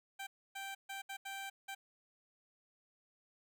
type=tone bursts at uneven times; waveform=15% pulse; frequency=783 Hz; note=G5; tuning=2 cents flat; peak=-36 dBFS; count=6; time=0.19-0.27 / 0.55-0.75 / 0.89-1.02 / 1.09-1.17 / 1.25-1.5 / 1.68-1.75 s; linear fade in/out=10 ms; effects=none